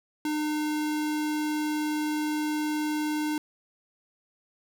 square tone, 303.2 Hz, D#4, 45 cents flat, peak -27 dBFS, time 0.25-3.38 s, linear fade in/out 2 ms, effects none

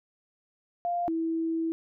sine tone pair in turn, 698 / 326.9 Hz, F5 / E4, -1 / -14 cents, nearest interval octave + minor second, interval 1313 cents, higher first, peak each -26 dBFS, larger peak neither, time 0.85-1.08 / 1.08-1.72 s, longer second, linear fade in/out 0 ms, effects none

